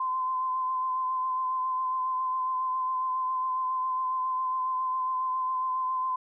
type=tone with vibrato; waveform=sine; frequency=1031 Hz; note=C6; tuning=26 cents flat; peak=-26 dBFS; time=0-6.16 s; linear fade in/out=5 ms; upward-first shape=sine; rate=7.3 Hz; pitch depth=20 cents each way; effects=none